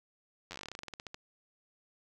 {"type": "slowing click train", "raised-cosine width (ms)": 0.2, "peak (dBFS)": -25, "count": 20, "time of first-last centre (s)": [0.51, 1.144], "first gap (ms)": 10, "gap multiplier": 1.12, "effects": []}